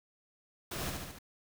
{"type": "noise with echo", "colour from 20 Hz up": "pink", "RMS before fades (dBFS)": -39, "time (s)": [0.71, 0.9], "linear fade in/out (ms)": 5, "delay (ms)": 72, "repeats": 4, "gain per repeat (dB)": -3, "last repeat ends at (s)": 1.188, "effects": []}